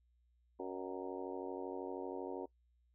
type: harmonic tone with a mistuned harmonic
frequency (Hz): 92.8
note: F#2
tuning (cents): +6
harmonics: 3 / 4 / 5 / 6 / 7 / 8 / 9 / 10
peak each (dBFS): -47 / -44 / -46 / -50 / -53 / -52 / -57 / -52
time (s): 0.59-2.46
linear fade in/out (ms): 10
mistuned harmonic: 7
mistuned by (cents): -55
effects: noise-tail reverb RT60 0.1 s tail -20 dB re dry + added 60 Hz sine -70 dBFS peak until 2.94 s